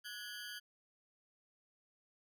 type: ring-modulated tone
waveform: 20% pulse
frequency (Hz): 1568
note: G6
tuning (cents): 0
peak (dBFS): -37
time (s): 0.04-0.6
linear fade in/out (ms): 20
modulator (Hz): 109
effects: none